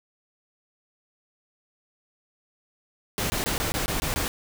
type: noise bursts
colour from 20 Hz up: pink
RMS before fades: -27 dBFS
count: 8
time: 3.18-4.28 s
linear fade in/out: 0 ms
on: 120 ms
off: 20 ms
effects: none